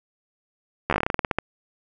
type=slowing click train; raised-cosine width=0.5 ms; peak=-6 dBFS; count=15; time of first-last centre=0.9-1.386 s; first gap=12 ms; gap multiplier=1.15; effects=none